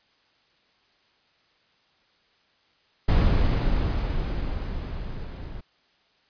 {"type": "noise with level ramp", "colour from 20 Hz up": "brown", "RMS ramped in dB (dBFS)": [-18, -37], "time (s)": [3.08, 5.61], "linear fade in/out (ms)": 10, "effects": ["white hiss -64 dBFS RMS until 6.29 s", "resampled to 11025 Hz"]}